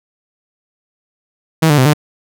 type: tone with pitch steps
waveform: sawtooth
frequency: 160.5 / 147.7 / 129.2 / 149.7 Hz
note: E3 / D3 / C3 / D3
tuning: -46 / +10 / -21 / +33 cents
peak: -4 dBFS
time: 1.62-1.936 s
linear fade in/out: 10 ms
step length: 79 ms
effects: none